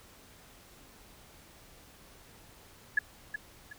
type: tone with echo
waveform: sine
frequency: 1700 Hz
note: G#6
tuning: 40 cents sharp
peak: -21 dBFS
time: 2.97-2.99 s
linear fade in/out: 5 ms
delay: 370 ms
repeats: 2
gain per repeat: -10 dB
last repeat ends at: 3.73 s
effects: pink hiss -56 dBFS RMS until 3.78 s